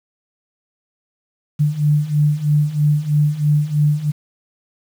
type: beating tone pair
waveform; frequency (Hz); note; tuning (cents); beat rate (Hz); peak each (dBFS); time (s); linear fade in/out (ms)
sine; 146.83 / 149.93; D3 / D3; 0 / +36; 3.1; -18 / -15; 1.59-4.12; 20
effects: 7-bit